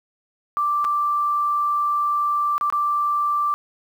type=tone with dropouts; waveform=sine; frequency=1174.7 Hz; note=D6; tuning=in tune; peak=-18 dBFS; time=0.57-3.54 s; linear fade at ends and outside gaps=0 ms; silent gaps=0.844-0.849 / 2.58-2.611 / 2.701-2.725 s; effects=8-bit